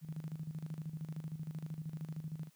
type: tone with tremolo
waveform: sine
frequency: 157.1 Hz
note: D#3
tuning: 17 cents sharp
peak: -37 dBFS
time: 0.01-2.5 s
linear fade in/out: 50 ms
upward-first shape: square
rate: 13 Hz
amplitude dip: 70%
effects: white hiss -70 dBFS RMS until 2.55 s + high-pass 100 Hz 12 dB/octave